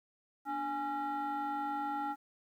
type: tone with frequency modulation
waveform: sine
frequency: 830 Hz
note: G#5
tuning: 1 cent flat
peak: -32 dBFS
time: 0.45-2.16 s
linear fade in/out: 50 ms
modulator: 537 Hz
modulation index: 0.9
effects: tanh soft clip ceiling -30 dBFS + 11-bit